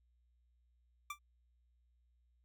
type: tone with exponential decay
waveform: 25% pulse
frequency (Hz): 1174.7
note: D6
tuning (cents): 0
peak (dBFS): -34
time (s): 1.1-1.19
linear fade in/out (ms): 5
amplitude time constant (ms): 19
effects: added 60 Hz sine -70 dBFS peak until 2.44 s